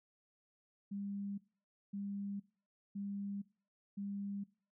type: tone bursts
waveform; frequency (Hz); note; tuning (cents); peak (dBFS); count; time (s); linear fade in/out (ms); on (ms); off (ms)
sine; 200.3; G3; +38; -39; 4; 0.91-4.44; 10; 470; 550
effects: noise-tail reverb RT60 0.4 s tail -21 dB re dry